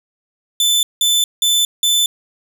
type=tone bursts; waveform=sawtooth; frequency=3520 Hz; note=A7; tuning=in tune; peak=-9 dBFS; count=4; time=0.6-2.06 s; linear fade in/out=2 ms; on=230 ms; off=180 ms; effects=none